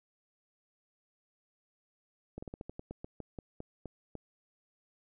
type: slowing click train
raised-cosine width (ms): 2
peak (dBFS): -28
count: 14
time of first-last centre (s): 2.38-4.153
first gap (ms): 45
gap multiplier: 1.17
effects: none